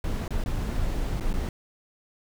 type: noise with dropouts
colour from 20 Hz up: brown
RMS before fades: -27 dBFS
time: 0.04-1.49 s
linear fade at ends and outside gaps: 1 ms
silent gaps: 0.279-0.306 / 0.439-0.46 / 1.199-1.208 / 1.329-1.339 s
effects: none